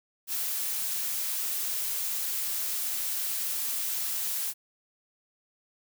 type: noise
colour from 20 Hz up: blue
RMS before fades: -31 dBFS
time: 0.27-4.54 s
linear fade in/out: 50 ms
effects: none